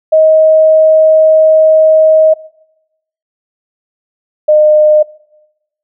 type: tone pair in turn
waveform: sine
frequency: 630 / 608.9 Hz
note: D#5 / D#5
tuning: +21 / -38 cents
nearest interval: minor second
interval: 59 cents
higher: first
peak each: -3 dBFS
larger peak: neither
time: 0.12-2.34 / 4.48-5.03 s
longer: first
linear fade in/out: 10 ms
effects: noise-tail reverb RT60 0.9 s tail -22 dB re dry

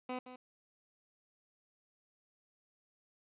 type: tone with echo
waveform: 15% pulse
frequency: 252.6 Hz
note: B3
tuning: 39 cents sharp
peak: -31 dBFS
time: 0.09-0.19 s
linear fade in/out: 5 ms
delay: 170 ms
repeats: 1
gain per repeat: -11 dB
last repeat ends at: 0.36 s
effects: resampled to 8000 Hz + 12-bit

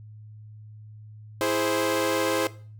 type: chord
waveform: sawtooth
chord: E augmented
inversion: none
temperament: equal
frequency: 329.6 / 415.3 / 523.3 Hz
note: E4 / G#4 / B#4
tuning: 0 / 0 / 0 cents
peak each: -24 / -25 / -22 dBFS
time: 1.41-2.47 s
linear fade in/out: 0 ms
effects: noise-tail reverb RT60 0.4 s tail -17 dB re dry + added 107 Hz sine -42 dBFS peak until 2.79 s

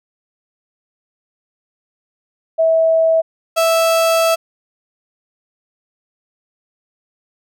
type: tone pair in turn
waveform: sine / 35% pulse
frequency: 650 / 657.9 Hz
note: E5 / E5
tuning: -24 / -4 cents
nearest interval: unison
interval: 20 cents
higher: second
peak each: -10 dBFS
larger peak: neither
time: 2.58-3.22 / 3.56-4.36 s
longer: second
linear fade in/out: 20 ms
effects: none

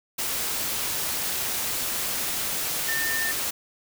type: tone in noise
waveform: sine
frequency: 1805 Hz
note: A6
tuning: 44 cents sharp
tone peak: -26 dBFS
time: 2.88-3.32 s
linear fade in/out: 10 ms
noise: white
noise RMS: -28 dBFS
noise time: 0.18-3.51 s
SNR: -1 dB
effects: none

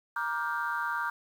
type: chord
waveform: sine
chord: G minor seventh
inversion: first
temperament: just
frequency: 940.8 / 1176 / 1411.2 / 1568 Hz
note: Bb5 / D6 / F6 / G6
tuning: +16 / +2 / +18 / 0 cents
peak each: -34 dBFS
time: 0.16-1.1 s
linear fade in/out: 5 ms
effects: tanh soft clip ceiling -20 dBFS + 9-bit

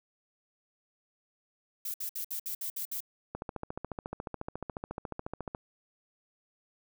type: noise bursts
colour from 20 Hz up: violet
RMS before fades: -36 dBFS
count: 8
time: 1.85-3.005 s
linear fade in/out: 5 ms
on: 91 ms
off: 61 ms
type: click train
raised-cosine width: 1 ms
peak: -22 dBFS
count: 32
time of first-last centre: 3.35-5.549 s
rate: 14.1 Hz
effects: none

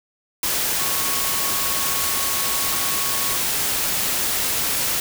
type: tone in noise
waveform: sine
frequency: 1104 Hz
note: C#6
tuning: 7 cents flat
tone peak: -32 dBFS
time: 0.79-3.36 s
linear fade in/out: 2 ms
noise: white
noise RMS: -22 dBFS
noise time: 0.43-5 s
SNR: -13 dB
effects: none

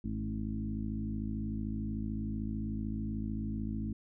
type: harmonic tone with a mistuned harmonic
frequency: 53.4 Hz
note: G#1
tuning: 49 cents sharp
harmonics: 1 / 2 / 3 / 4 / 5 / 6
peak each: -39 / -40 / -47 / -37 / -43 / -46 dBFS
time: 0.04-3.93 s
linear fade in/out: 5 ms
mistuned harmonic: 5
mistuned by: +16 cents
effects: none

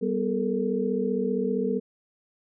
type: tone cluster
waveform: sine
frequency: 195 / 245.6 / 424.8 / 460.1 Hz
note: G3 / B3 / G#4 / A#4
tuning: -9 / -9 / +39 / -23 cents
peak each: -29 dBFS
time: 0.01-1.8 s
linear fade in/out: 20 ms
effects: none

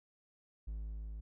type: tone with level ramp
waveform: triangle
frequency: 53.4 Hz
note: G#1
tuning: 49 cents sharp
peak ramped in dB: -36 to -40 dBFS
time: 0.67-1.21 s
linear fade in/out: 10 ms
effects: none

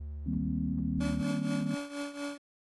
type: tone with vibrato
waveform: triangle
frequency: 73.42 Hz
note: D2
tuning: in tune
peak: -35 dBFS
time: 0-1.22 s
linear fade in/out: 10 ms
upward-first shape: sine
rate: 2.8 Hz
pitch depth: 11 cents each way
type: chord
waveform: sine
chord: C minor seventh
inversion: first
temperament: equal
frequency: 155.56 / 196 / 233.1 / 261.6 Hz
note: Eb3 / G3 / Bb3 / C4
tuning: 0 / 0 / 0 / 0 cents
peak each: -35 dBFS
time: 0.26-1.75 s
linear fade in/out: 10 ms
type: tone with tremolo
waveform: 30% pulse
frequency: 286.4 Hz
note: D4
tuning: 43 cents flat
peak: -30 dBFS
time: 1-2.38 s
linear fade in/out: 10 ms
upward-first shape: triangle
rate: 4.2 Hz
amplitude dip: 80%
effects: AAC 32 kbps

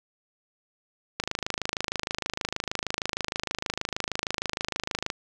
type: click train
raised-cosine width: 0.2 ms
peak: -10 dBFS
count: 104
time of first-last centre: 1.2-5.102 s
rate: 26.4 Hz
effects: none

